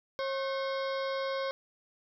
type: harmonic tone with a mistuned harmonic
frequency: 540 Hz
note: C#5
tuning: 45 cents flat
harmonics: 1 / 2 / 3 / 4 / 6 / 7 / 8 / 9 / 10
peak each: -32 / -38 / -42 / -44 / -48 / -49 / -50 / -51 / -52 dBFS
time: 0.19-1.51 s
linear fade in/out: 0 ms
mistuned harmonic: 3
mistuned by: -100 cents
effects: none